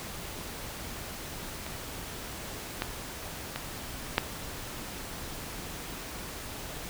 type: clicks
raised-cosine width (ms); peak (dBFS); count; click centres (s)
0.3; -22 / -13 / -16 / -6 / -25; 5; 1.665 / 2.821 / 3.56 / 4.181 / 6.188
effects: pink hiss -40 dBFS RMS until 6.89 s